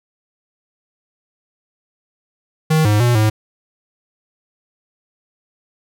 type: tone with pitch steps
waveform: square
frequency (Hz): 157.3 / 105.1 / 120.9 / 108.1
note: D#3 / G#2 / B2 / A2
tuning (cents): +19 / +21 / -36 / -30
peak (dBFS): -12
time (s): 2.7-3.3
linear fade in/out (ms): 10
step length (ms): 150
effects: none